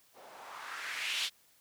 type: noise with low-pass filter sweep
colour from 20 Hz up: violet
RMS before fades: -39 dBFS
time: 0.13-1.3 s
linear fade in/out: 50 ms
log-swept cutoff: 540 to 3500 Hz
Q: 2.3
effects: white hiss -66 dBFS RMS until 1.6 s